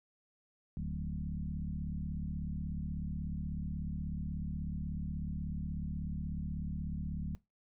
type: tone with frequency modulation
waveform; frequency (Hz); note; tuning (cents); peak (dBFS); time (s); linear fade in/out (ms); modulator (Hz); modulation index
sine; 116.54; A#2; 0; -35; 0.77-7.35; 0; 36.4; 2.6
effects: noise-tail reverb RT60 0.2 s tail -20 dB re dry